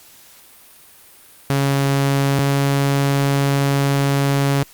sawtooth tone pair in turn, 138.59 / 139.47 Hz, C#3 / C#3, 0 / +11 cents, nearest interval unison, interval 11 cents, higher second, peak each -11 dBFS, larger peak neither, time 1.5-2.39 / 2.39-4.63 s, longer second, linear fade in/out 0 ms, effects white hiss -46 dBFS RMS until 4.73 s + Opus 48 kbps

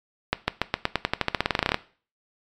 accelerating click train, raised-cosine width 0.3 ms, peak -4 dBFS, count 21, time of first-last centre 0.33-1.744 s, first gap 150 ms, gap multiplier 0.91, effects noise-tail reverb RT60 0.4 s tail -17 dB re dry + MP3 96 kbps

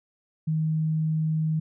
sine tone, 157.4 Hz, D#3, 20 cents sharp, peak -22 dBFS, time 0.47-1.6 s, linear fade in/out 10 ms, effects none

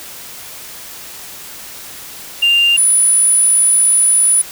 sine tone pair in turn, 2794 / 9957 Hz, F7 / D#9, 0 / 0 cents, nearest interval octave + minor seventh, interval 2200 cents, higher second, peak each -7 dBFS, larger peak neither, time 2.42-2.77 / 2.77-4.42 s, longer second, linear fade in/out 10 ms, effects tanh soft clip ceiling -5 dBFS + white hiss -32 dBFS RMS until 4.51 s

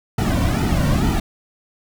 brown noise with flanger, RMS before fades -18 dBFS, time 0.18-1.2 s, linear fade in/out 5 ms, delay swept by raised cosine 1.8 to 2.42 ms, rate 2.2 Hz, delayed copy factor -0.85, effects none

